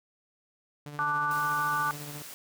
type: tone with tremolo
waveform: sawtooth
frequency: 146.83 Hz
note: D3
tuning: in tune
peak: -34 dBFS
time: 0.86-2.22 s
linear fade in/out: 0 ms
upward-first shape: triangle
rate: 14 Hz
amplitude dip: 50%
type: chord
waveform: sine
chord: D major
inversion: second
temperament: equal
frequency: 880 / 1174.7 / 1480 Hz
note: A5 / D6 / F#6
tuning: 0 / 0 / 0 cents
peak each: -33 / -28 / -31 dBFS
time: 0.99-1.91 s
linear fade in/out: 0 ms
type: high-pass noise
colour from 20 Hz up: white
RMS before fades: -44 dBFS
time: 1.31-2.34 s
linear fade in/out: 0 ms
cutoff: 100 Hz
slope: 24 dB/octave
effects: none